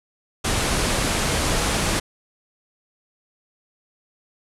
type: low-pass noise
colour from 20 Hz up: pink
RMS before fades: -22 dBFS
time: 0.44-2 s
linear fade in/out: 10 ms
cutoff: 11000 Hz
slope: 48 dB/octave
effects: none